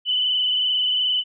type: tone with frequency modulation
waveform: sine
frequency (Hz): 3000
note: F#7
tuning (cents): +23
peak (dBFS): -18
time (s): 0.05-1.24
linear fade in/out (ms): 50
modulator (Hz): 22.7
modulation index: 2.6
effects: none